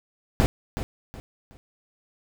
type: noise with echo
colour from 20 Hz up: brown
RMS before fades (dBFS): -19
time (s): 0.4-0.46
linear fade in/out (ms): 0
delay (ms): 370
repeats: 3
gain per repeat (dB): -10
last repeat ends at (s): 1.57
effects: none